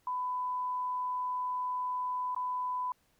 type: tone with dropouts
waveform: sine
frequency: 1000 Hz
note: B5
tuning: 21 cents sharp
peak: -31 dBFS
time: 0.07-2.92 s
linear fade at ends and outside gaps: 2 ms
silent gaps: 2.348-2.363 s
effects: pink hiss -71 dBFS RMS until 3.19 s